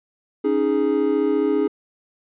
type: chord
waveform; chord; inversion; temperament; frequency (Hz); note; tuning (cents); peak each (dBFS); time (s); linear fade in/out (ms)
triangle; C# suspended second; none; just; 277.2 / 311.8 / 415.8; C#4 / D#4 / G#4; 0 / +4 / +2; -21 / -20 / -18; 0.44-1.68; 10
effects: resampled to 8000 Hz